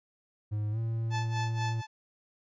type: tone with pitch glide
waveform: triangle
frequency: 105.5 to 113.73 Hz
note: G#2 to A#2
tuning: +28 to -42 cents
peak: -27 dBFS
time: 0.51-1.82 s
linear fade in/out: 20 ms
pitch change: +130 cents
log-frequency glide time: 0.71-0.78 s
type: tone with tremolo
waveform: sawtooth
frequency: 872 Hz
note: A5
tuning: 16 cents flat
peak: -28 dBFS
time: 1.1-1.87 s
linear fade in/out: 50 ms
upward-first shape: sine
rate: 4.1 Hz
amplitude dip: 85%
effects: resampled to 16000 Hz